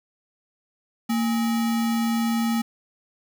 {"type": "tone with sample-and-hold", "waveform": "sine", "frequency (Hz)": 229.2, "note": "A#3", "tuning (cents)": -29, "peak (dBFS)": -20, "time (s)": [1.09, 2.62], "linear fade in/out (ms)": 10, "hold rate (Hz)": 1050, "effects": []}